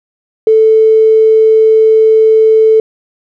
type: tone with tanh clipping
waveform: triangle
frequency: 440 Hz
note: A4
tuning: in tune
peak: -3 dBFS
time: 0.47-2.8 s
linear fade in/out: 2 ms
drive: 3 dB
effects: none